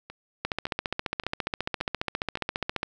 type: two click trains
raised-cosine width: 0.3 ms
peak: -11 / -24 dBFS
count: 36 / 5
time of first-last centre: 0.45-2.831 / 0.1-2.373 s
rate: 14.7 / 1.76 Hz
effects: none